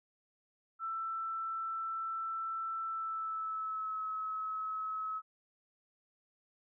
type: tone with pitch glide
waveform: sine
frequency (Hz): 1331 to 1287.9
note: E6 to E6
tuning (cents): +16 to -41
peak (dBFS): -35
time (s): 0.79-5.22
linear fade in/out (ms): 50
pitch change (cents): -57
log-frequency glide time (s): 2.84-4.02
effects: none